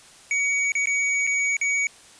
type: tone with dropouts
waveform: square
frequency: 2254 Hz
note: C#7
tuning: 28 cents sharp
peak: -21 dBFS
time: 0.31-1.87 s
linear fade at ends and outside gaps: 1 ms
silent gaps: 0.72-0.752 / 0.857-0.871 / 1.268-1.273 / 1.568-1.613 s
effects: white hiss -49 dBFS RMS until 2.19 s + resampled to 22050 Hz